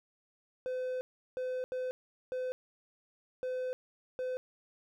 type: tone bursts at uneven times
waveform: triangle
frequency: 509 Hz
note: C5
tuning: 48 cents flat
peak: -31 dBFS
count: 6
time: 0.66-1.01 / 1.37-1.64 / 1.72-1.91 / 2.32-2.52 / 3.43-3.73 / 4.19-4.37 s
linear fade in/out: 0 ms
effects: none